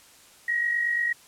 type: tone pair together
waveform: sine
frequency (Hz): 1893.3 / 1942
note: A#6 / B6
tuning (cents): +26 / -30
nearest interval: unison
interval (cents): 44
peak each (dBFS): -23 / -32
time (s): 0.48-1.13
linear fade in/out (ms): 5
effects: white hiss -53 dBFS RMS until 1.27 s + low-pass 11000 Hz 12 dB/octave